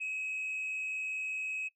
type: tone with frequency modulation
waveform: sine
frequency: 2554 Hz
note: D#7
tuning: 45 cents sharp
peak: -32 dBFS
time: 0-1.69 s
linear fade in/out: 20 ms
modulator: 85 Hz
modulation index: 0.57
effects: noise-tail reverb RT60 0.1 s tail -21 dB re dry + tanh soft clip ceiling -32 dBFS